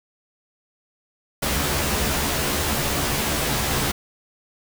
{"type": "noise with comb filter", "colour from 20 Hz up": "pink", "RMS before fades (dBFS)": -23, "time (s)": [1.42, 3.92], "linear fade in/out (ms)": 10, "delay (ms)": 14, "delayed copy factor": 1, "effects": []}